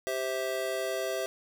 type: chord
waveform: square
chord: C major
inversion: second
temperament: just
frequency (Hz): 392.4 / 523.3 / 654.1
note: G4 / C5 / E5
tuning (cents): +2 / 0 / -14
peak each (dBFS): -36 / -36 / -34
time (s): 0.07-1.26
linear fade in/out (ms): 0
effects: 11-bit